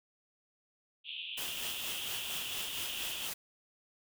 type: band-pass noise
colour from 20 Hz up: white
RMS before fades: -42 dBFS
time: 1.04-3.31 s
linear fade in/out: 50 ms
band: 2600 to 3500 Hz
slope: 96 dB/octave
type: noise with tremolo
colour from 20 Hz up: white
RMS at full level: -39 dBFS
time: 1.37-3.34 s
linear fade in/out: 10 ms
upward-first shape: sine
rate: 4.3 Hz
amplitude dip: 40%
effects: none